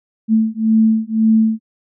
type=beating tone pair; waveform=sine; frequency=220.1 / 222 Hz; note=A3 / A3; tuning=+1 / +16 cents; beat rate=1.9 Hz; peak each=-14 dBFS; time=0.28-1.6 s; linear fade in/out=50 ms; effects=none